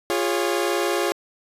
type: chord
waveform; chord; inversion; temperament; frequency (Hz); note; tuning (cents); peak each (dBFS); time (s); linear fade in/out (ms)
sawtooth; Db major; first; equal with one note detuned; 349.2 / 409.1 / 554.4; F4 / Ab4 / Db5; 0 / -26 / 0; -20 / -21 / -23; 0.1-1.12; 0
effects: resampled to 32000 Hz